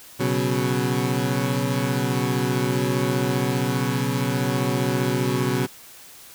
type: chord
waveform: 20% pulse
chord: B suspended second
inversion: none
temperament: equal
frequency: 123.47 / 138.59 / 185 Hz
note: B2 / C#3 / F#3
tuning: 0 / 0 / 0 cents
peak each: -19 / -20 / -23 dBFS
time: 0.19-5.67 s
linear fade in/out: 20 ms
effects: white hiss -45 dBFS RMS until 6.34 s